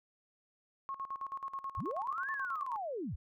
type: tone with tremolo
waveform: sine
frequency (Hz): 1088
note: C#6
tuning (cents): -33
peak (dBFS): -36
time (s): 0.89-2.76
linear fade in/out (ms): 0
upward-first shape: square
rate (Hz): 9.3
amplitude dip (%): 80
type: linear two-way sweep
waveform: sine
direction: up then down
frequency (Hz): 45.96 to 1786 to 45.96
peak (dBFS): -36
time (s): 1.77-3.16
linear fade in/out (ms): 10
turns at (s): 2.31
effects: none